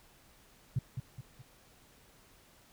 sine tone with echo, 126.5 Hz, B2, 42 cents sharp, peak -26 dBFS, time 0.76-0.79 s, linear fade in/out 5 ms, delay 210 ms, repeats 3, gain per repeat -7 dB, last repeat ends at 1.42 s, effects tanh soft clip ceiling -22 dBFS + pink hiss -62 dBFS RMS until 2.72 s

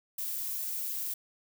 violet noise, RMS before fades -35 dBFS, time 0.18-1.14 s, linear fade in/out 5 ms, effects none

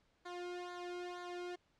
sawtooth tone with flanger, 354.8 Hz, F4, 27 cents sharp, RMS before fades -45 dBFS, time 0.25-1.56 s, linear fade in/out 10 ms, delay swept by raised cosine 0.36 to 1.13 ms, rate 2.1 Hz, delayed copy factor -0.9, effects pink hiss -75 dBFS RMS until 1.79 s + low-pass 5000 Hz 12 dB/octave

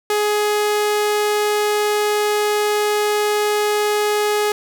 sawtooth tone, 418.5 Hz, G#4, 13 cents sharp, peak -12 dBFS, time 0.1-4.52 s, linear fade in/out 2 ms, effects none

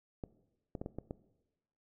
clicks, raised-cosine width 2 ms, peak -26 dBFS, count 6, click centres 0.238 / 0.752 / 0.815 / 0.861 / 0.986 / 1.109 s, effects noise-tail reverb RT60 1.0 s tail -18 dB re dry

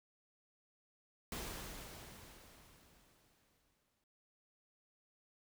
pink noise with exponential decay, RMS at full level -43 dBFS, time 1.32-4.04 s, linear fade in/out 2 ms, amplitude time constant 590 ms, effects none

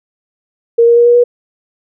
sine tone with pitch steps, 466.2 / 470.5 / 474.9 / 479.3 / 483.8 Hz, A#4 / A#4 / A#4 / A#4 / B4, 0 / +16 / +32 / +48 / -36 cents, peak -4 dBFS, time 0.78-1.24 s, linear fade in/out 10 ms, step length 92 ms, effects none

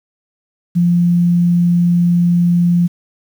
sine tone, 173.9 Hz, F3, 7 cents flat, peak -9 dBFS, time 0.75-2.88 s, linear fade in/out 20 ms, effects 7-bit

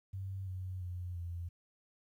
sine tone with pitch steps, 96.1 / 92.67 / 89.35 / 86.16 Hz, G2 / F#2 / F2 / F2, -34 / +3 / +40 / -23 cents, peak -38 dBFS, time 0.13-1.49 s, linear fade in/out 10 ms, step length 340 ms, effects 12-bit

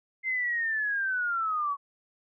sine linear sweep, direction down, 2093 to 1107 Hz, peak -26 dBFS, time 0.23-1.77 s, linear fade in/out 50 ms, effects none

